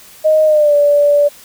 sine tone with pitch glide, 622.3 to 580.6 Hz, D#5 to D5, 0 to -20 cents, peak -7 dBFS, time 0.24-1.29 s, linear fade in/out 20 ms, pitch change -120 cents, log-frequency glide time 0.45-0.75 s, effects white hiss -40 dBFS RMS until 1.44 s

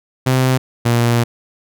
sawtooth tone pair in turn, 129.5 / 118.44 Hz, C3 / A#2, -17 / +28 cents, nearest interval major second, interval 155 cents, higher first, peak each -8 dBFS, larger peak neither, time 0.26-0.58 / 0.85-1.24 s, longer second, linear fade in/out 10 ms, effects none

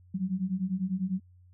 sine beating tone pair, 180.9 / 190.9 Hz, F#3 / G3, -39 / -46 cents, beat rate 10 Hz, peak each -32 / -30 dBFS, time 0.14-1.2 s, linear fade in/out 10 ms, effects added 90 Hz sine -54 dBFS peak until 1.53 s

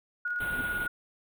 sine tone with tremolo, 1446 Hz, F#6, 40 cents flat, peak -28 dBFS, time 0.25-0.88 s, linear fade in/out 5 ms, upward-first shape square, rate 18 Hz, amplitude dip 30%
pink band-stop noise, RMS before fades -40 dBFS, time 0.4-0.87 s, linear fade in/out 5 ms, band 3800 to 8700 Hz, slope 96 dB/octave
triangle tone with exponential growth, 252.3 Hz, B3, 37 cents sharp, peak -32 dBFS, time 0.49-0.61 s, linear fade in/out 1 ms, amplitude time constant 26 ms
effects none

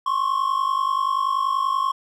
triangle tone pair together, 1058.3 / 1108.7 Hz, C6 / C#6, +19 / 0 cents, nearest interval minor second, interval 81 cents, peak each -20 / -21 dBFS, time 0.06-1.92 s, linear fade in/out 5 ms, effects none

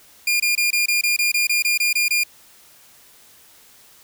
sawtooth tone bursts, 2413 Hz, D7, 46 cents sharp, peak -13 dBFS, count 13, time 0.27-2.236 s, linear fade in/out 5 ms, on 130 ms, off 23 ms, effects white hiss -50 dBFS RMS until 4.03 s

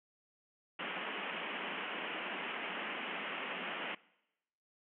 white band-pass noise, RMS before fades -41 dBFS, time 0.79-3.95 s, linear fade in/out 5 ms, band 170 to 3100 Hz, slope 96 dB/octave, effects noise-tail reverb RT60 0.9 s tail -22 dB re dry

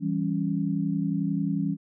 sine chord, C# diminished, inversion first, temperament equal, 164.81 / 196 / 277.2 Hz, E3 / G3 / C#4, 0 / 0 / 0 cents, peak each -28 / -28 / -29 dBFS, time 0-1.77 s, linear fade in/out 50 ms, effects none

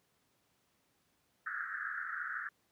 pink band-pass noise, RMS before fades -40 dBFS, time 1.46-2.49 s, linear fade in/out 5 ms, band 1300 to 1800 Hz, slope 96 dB/octave, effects pink hiss -75 dBFS RMS until 2.71 s + high-pass 100 Hz 12 dB/octave

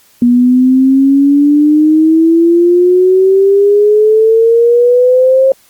sine exponential sweep, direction up, 240 to 537 Hz, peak -4 dBFS, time 0.22-5.52 s, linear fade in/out 2 ms, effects white hiss -47 dBFS RMS until 5.69 s + Opus 48 kbps

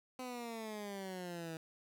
15% pulse exponential sweep, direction down, 257.2 to 159.7 Hz, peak -36 dBFS, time 0.19-1.57 s, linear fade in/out 2 ms, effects none

